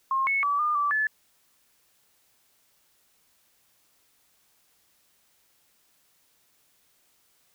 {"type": "tone with pitch steps", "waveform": "sine", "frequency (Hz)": [1069, 2201, 1149, 1210, 1161, 1730], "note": ["C6", "C#7", "D6", "D#6", "D6", "A6"], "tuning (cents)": [37, -13, -38, -49, -20, -30], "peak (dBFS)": -22, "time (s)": [0.11, 1.07], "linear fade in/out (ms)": 2, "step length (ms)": 160, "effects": ["white hiss -66 dBFS RMS until 7.54 s"]}